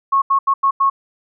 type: tone bursts at uneven times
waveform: sine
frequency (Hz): 1095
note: C#6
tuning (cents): -22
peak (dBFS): -11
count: 5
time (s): 0.12-0.22 / 0.3-0.39 / 0.47-0.54 / 0.63-0.71 / 0.8-0.9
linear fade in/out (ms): 10
effects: none